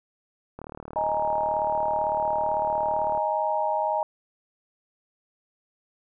click train, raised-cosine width 1 ms, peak -24 dBFS, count 99, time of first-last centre 0.59-3.176 s, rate 37.9 Hz
sine chord, D# suspended fourth, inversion none, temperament equal, 622.3 / 830.6 / 932.3 Hz, D#5 / G#5 / A#5, 0 / 0 / 0 cents, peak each -27 dBFS, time 0.96-4.03 s, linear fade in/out 2 ms
effects none

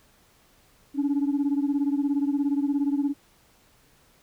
sine beating tone pair, 278.9 / 295.9 Hz, C#4 / D4, +11 / +13 cents, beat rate 17 Hz, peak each -22 / -25 dBFS, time 0.94-3.14 s, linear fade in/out 50 ms, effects tanh soft clip ceiling -18 dBFS + pink hiss -60 dBFS RMS until 4.22 s

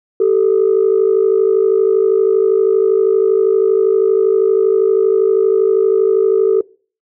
sine tone pair together, 387.4 / 440 Hz, G4 / A4, -20 / 0 cents, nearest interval major second, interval 220 cents, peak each -11 dBFS, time 0.2-6.61 s, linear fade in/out 5 ms, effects noise-tail reverb RT60 0.4 s tail -22 dB re dry + tanh soft clip ceiling -4 dBFS

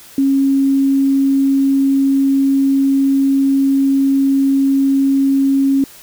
sine tone, 273 Hz, C#4, 26 cents flat, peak -10 dBFS, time 0.18-5.84 s, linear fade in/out 2 ms, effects white hiss -40 dBFS RMS until 6.02 s

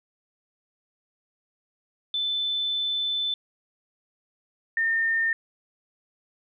sine tone pair in turn, 3520 / 1816.8 Hz, A7 / A#6, 0 / -45 cents, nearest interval major seventh, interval 1145 cents, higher first, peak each -24 / -21 dBFS, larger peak second, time 2.14-3.34 / 4.77-5.33 s, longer first, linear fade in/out 2 ms, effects none

